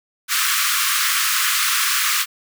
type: high-pass noise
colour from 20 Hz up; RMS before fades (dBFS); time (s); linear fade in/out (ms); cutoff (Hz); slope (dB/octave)
pink; -19; 0.28-2.26; 50; 1100; 96
effects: none